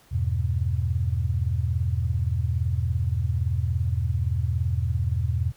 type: chord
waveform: sine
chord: E minor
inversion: none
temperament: equal with one note detuned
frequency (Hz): 82.41 / 99.94 / 123.47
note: E2 / G2 / B2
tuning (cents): 0 / +34 / 0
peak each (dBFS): -25 / -27 / -27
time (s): 0.11-5.52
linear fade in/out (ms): 20
effects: pink hiss -57 dBFS RMS until 5.56 s